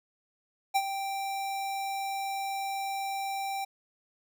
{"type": "tone with ADSR envelope", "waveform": "square", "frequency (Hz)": 784, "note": "G5", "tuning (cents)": 0, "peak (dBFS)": -22, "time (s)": [0.74, 3.65], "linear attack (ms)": 20, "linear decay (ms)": 53, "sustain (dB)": -10, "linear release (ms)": 10, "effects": []}